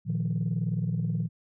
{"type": "chord", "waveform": "sine", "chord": "Bb suspended fourth", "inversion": "none", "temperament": "equal", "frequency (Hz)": [116.54, 155.56, 174.61], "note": ["Bb2", "Eb3", "F3"], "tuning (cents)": [0, 0, 0], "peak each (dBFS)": -29, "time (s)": [0.05, 1.29], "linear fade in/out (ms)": 50, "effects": ["tanh soft clip ceiling -20 dBFS"]}